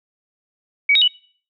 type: tone with pitch steps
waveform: sine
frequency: 2264 / 3768 / 2956 Hz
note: C#7 / A#7 / F#7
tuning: +36 / +18 / -2 cents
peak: -11 dBFS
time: 0.89-1.079 s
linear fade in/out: 5 ms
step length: 63 ms
effects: noise-tail reverb RT60 0.5 s tail -25 dB re dry